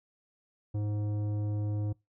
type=tone with tanh clipping; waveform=sine; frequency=104.5 Hz; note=G#2; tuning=11 cents sharp; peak=-31 dBFS; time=0.74-1.93 s; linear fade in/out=10 ms; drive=12 dB; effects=noise-tail reverb RT60 0.2 s tail -23 dB re dry